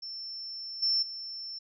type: tone with level steps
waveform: sine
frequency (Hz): 5370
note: E8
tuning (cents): +31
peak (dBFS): -37 / -24 / -37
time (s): 0.02-1.59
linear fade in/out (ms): 10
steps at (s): 0.82 / 1.02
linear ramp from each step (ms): 10
effects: none